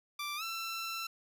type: tone with pitch glide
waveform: 15% pulse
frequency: 1174.7 to 1341.6 Hz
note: D6 to E6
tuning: 0 to +30 cents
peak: -30 dBFS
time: 0.19-1.07 s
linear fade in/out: 5 ms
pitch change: +230 cents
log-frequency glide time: 0.36-0.43 s
effects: none